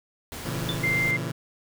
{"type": "noise", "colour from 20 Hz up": "pink", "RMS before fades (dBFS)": -37, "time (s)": [0.32, 1.11], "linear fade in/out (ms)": 0}
{"type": "chord", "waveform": "sawtooth", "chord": "A# diminished", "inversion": "none", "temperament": "just", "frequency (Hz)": [116.54, 139.85, 167.82], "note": ["A#2", "C#3", "E3"], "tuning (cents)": [0, 16, 31], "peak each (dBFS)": -29, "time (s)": [0.45, 1.32], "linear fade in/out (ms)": 10}
{"type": "tone with exponential decay", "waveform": "sine", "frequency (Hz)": 3520, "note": "A7", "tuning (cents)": 0, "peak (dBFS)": -24, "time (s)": [0.69, 0.81], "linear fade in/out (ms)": 0, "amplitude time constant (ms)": 26}
{"type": "tone", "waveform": "sine", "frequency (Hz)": 2093, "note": "C7", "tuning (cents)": 0, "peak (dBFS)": -22, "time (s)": [0.83, 1.17], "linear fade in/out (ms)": 10}
{"effects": []}